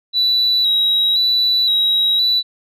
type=tone with vibrato; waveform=sine; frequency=3900 Hz; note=B7; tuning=23 cents flat; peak=-11 dBFS; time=0.13-2.43 s; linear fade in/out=50 ms; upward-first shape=square; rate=0.97 Hz; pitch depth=27 cents each way; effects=tanh soft clip ceiling -9 dBFS